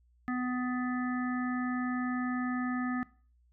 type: harmonic tone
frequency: 250 Hz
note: B3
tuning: 21 cents sharp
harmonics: 1 / 3 / 5 / 7 / 8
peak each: -31 / -42 / -39 / -41 / -48 dBFS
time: 0.28-3.03 s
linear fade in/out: 0 ms
effects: noise-tail reverb RT60 0.4 s tail -20 dB re dry + added 60 Hz sine -63 dBFS peak until 3.52 s